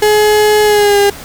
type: tone with pitch glide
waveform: 35% pulse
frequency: 422.6 to 404 Hz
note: G#4 to G#4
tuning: +30 to -48 cents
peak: -5 dBFS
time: 0.02-1.1 s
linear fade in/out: 5 ms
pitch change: -78 cents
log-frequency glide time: 0.64-0.98 s
effects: pink hiss -30 dBFS RMS until 1.24 s